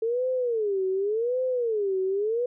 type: tone with vibrato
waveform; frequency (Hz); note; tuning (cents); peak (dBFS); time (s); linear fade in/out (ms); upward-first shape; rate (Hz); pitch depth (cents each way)
sine; 440; A4; 0; -23; 0.02-2.46; 5; sine; 0.88; 270
effects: none

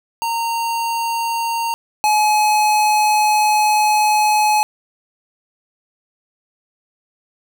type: tone pair in turn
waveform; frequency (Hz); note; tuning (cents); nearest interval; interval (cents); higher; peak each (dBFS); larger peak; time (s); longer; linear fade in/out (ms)
square; 923 / 848.4; A#5 / G#5; -17 / +37; minor second; 146; first; -19 / -13; second; 0.22-1.74 / 2.04-4.63; second; 0
effects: 9-bit

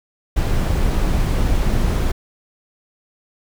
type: noise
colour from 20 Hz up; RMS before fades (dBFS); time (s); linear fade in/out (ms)
brown; -17; 0.36-2.12; 10
effects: none

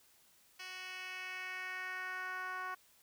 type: tone with band-pass filter sweep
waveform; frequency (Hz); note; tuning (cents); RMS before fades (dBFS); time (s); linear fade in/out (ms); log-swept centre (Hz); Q
10% pulse; 370; F#4; 0; -43; 0.59-2.75; 10; 3500 to 1200; 2.1
effects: white hiss -67 dBFS RMS until 3.02 s

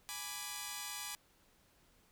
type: chord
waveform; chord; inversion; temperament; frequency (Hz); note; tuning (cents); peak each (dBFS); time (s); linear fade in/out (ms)
5% pulse; G# diminished; none; equal; 830.6 / 987.8 / 1174.7; G#5 / B5 / D6; 0 / 0 / 0; -34; 0.09-1.15; 0
effects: pink hiss -69 dBFS RMS until 2.11 s

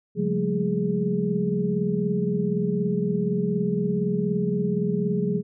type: tone cluster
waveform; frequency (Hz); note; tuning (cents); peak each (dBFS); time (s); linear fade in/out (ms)
sine; 139 / 178.6 / 202.6 / 219.9 / 415.7; C#3 / F3 / G#3 / A3 / G#4; +5 / +39 / -43 / -1 / +2; -31 / -25 / -28 / -32 / -27; 0.15-5.43; 50
effects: none

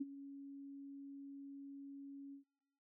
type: tone with ADSR envelope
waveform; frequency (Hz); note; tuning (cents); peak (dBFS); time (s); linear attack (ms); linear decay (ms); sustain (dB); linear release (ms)
sine; 278.1; C#4; +6; -35; 0-2.44; 13; 28; -14; 110
effects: noise-tail reverb RT60 0.8 s tail -22 dB re dry

